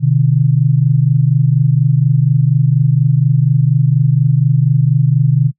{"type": "tone pair together", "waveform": "sine", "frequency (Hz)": [126.62, 150.8], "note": ["B2", "D3"], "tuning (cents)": [44, 46], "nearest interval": "minor third", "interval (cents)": 302, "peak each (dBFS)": -11, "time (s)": [0, 5.52], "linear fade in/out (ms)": 50, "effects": ["noise-tail reverb RT60 0.1 s tail -23 dB re dry"]}